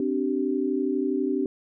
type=chord; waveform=sine; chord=C suspended second; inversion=none; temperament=equal with one note detuned; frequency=261.6 / 293.7 / 385 Hz; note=C4 / D4 / G4; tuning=0 / 0 / -31 cents; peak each=-27 dBFS; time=0-1.46 s; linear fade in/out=2 ms; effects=none